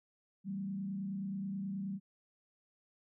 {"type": "tone with frequency modulation", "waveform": "sine", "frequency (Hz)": 194.8, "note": "G3", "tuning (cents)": -11, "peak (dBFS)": -36, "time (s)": [0.44, 2], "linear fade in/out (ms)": 50, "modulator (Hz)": 29.4, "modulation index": 0.59, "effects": []}